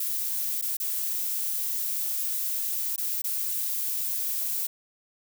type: noise with dropouts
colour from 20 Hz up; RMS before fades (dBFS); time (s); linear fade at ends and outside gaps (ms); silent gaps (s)
violet; -29; 0-4.67; 5; 0.614-0.623 / 0.769-0.8 / 2.962-2.979 / 3.219-3.241
effects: none

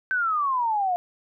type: exponential sweep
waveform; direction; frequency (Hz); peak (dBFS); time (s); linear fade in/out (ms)
sine; down; 1556 to 697; -21; 0.11-0.96; 0
effects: none

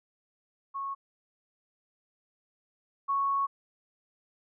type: tone pair in turn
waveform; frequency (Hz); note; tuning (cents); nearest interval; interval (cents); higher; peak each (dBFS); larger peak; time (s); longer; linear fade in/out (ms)
sine; 1100 / 1107; C#6 / C#6; -14 / -3; unison; 11; second; -32 / -25; second; 0.74-0.95 / 3.08-3.47; second; 20
effects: none

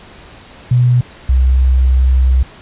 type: tone pair in turn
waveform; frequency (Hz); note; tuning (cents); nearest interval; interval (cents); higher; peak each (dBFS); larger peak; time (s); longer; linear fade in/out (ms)
sine; 123.47 / 64.43; B2 / C2; 0 / -26; major seventh; 1126; first; -7; neither; 0.71-1.01 / 1.29-2.43; second; 5
effects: pink hiss -38 dBFS RMS until 2.61 s + resampled to 8000 Hz

